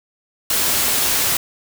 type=noise; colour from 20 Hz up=white; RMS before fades=-18 dBFS; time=0.5-1.37 s; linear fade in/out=2 ms; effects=none